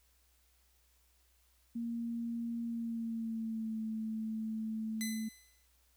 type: tone with pitch glide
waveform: sine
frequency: 233.1 to 220 Hz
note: A#3 to A3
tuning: 0 to 0 cents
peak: -35 dBFS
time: 1.75-5.29 s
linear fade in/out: 10 ms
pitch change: -100 cents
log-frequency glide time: 2.64-3.8 s
type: tone with exponential decay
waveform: 10% pulse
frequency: 2018 Hz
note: B6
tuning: 37 cents sharp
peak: -27 dBFS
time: 5.01-5.66 s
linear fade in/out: 0 ms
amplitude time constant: 140 ms
effects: added 61 Hz sine -70 dBFS peak until 5.96 s + white hiss -72 dBFS RMS until 5.96 s